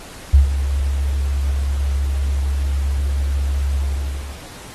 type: tone with ADSR envelope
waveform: sine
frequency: 69.3 Hz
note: C#2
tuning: in tune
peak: -4 dBFS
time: 0.33-4.42 s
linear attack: 15 ms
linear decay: 120 ms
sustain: -12 dB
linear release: 600 ms
effects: pink hiss -38 dBFS RMS until 4.74 s + AAC 32 kbps